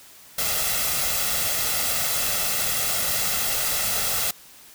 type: noise with comb filter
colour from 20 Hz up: white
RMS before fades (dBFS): -24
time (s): 0.38-4.31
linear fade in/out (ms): 5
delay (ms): 1.5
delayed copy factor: +0.6
effects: white hiss -48 dBFS RMS until 4.74 s